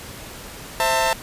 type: chord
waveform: sawtooth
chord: A minor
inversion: first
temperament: equal with one note detuned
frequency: 523.3 / 659.3 / 897.5 Hz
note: C5 / E5 / A5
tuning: 0 / 0 / +34 cents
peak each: -21 / -19 / -16 dBFS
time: 0.8-1.13 s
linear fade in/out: 0 ms
effects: pink hiss -37 dBFS RMS until 1.22 s + resampled to 32000 Hz